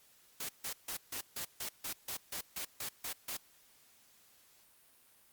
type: noise bursts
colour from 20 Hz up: white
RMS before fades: -40 dBFS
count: 13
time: 0.4-3.37 s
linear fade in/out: 5 ms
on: 90 ms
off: 150 ms
effects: white hiss -65 dBFS RMS until 5.32 s + Opus 48 kbps